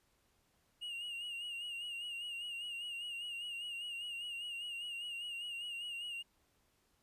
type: tone with vibrato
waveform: triangle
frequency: 2834 Hz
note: F7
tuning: 25 cents sharp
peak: -39 dBFS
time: 0.81-6.23 s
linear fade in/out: 20 ms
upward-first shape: sine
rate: 5 Hz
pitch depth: 53 cents each way
effects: pink hiss -75 dBFS RMS until 7.02 s + resampled to 32000 Hz